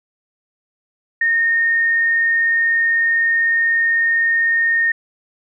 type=tone; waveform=sine; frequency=1839 Hz; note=A#6; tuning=24 cents flat; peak=-13 dBFS; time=1.21-4.92 s; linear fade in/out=5 ms; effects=none